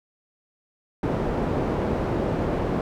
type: low-pass noise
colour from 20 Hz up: white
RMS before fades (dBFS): -25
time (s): 1.03-2.81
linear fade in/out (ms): 2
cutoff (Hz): 490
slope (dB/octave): 12
effects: none